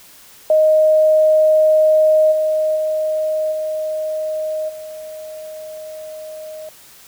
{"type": "tone with level steps", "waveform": "sine", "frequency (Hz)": 622.3, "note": "D#5", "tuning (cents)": 0, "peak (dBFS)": [-9, -14, -16, -19, -29], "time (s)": [0.5, 6.69], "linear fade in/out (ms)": 2, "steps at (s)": [2.31, 2.75, 3.51, 4.68], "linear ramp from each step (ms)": 20, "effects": ["white hiss -44 dBFS RMS until 7.07 s"]}